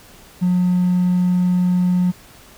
triangle tone with hard clipping, 180 Hz, F#3, 47 cents flat, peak -14 dBFS, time 0.41-2.12 s, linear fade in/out 20 ms, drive 4 dB, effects pink hiss -45 dBFS RMS until 2.57 s

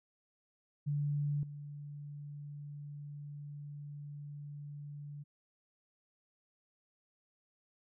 sine tone with level steps, 145.4 Hz, D3, 17 cents flat, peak -31 / -43 dBFS, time 0.86-5.24 s, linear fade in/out 20 ms, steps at 1.43 s, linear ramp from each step 2 ms, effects none

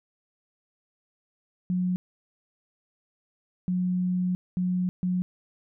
sine tone bursts at uneven times, 181.4 Hz, F#3, 34 cents flat, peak -23 dBFS, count 4, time 1.7-1.96 / 3.68-4.35 / 4.57-4.89 / 5.03-5.22 s, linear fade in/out 0 ms, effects none

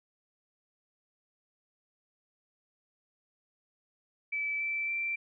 sine tone with pitch steps, 2308 / 2328 / 2348 Hz, D7 / D7 / D7, -31 / -16 / -1 cents, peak -30 dBFS, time 4.32-5.16 s, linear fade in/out 10 ms, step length 280 ms, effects none

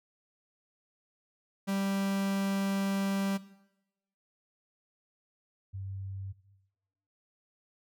45% pulse / sine tone pair in turn, 196 / 96.87 Hz, G3 / G2, 0 / -20 cents, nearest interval octave, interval 1220 cents, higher first, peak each -29 / -36 dBFS, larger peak first, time 1.67-3.38 / 5.73-6.33 s, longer first, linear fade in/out 20 ms, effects noise-tail reverb RT60 0.9 s tail -17 dB re dry

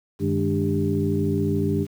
sine tone cluster, 96.2 / 154.2 / 208 / 294.6 / 397.1 Hz, G2 / D#3 / G#3 / D4 / G4, -32 / -15 / +3 / +6 / +22 cents, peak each -26 dBFS, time 0.19-1.87 s, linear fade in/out 50 ms, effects tanh soft clip ceiling -8 dBFS + 8-bit

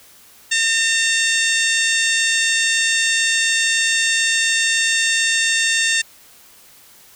harmonic tone, 907 Hz, A#5, 48 cents flat, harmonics 2 / 3 / 4 / 5 / 6 / 7 / 8 / 9, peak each -19 / -22 / -22 / -29 / -28 / -28 / -25 / -26 dBFS, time 0.51-6.02 s, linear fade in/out 10 ms, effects white hiss -47 dBFS RMS until 7.15 s

